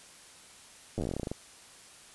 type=slowing click train; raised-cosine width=2 ms; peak=-20 dBFS; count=16; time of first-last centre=0.98-1.316 s; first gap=9 ms; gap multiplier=1.12; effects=white hiss -53 dBFS RMS until 2.14 s + resampled to 24000 Hz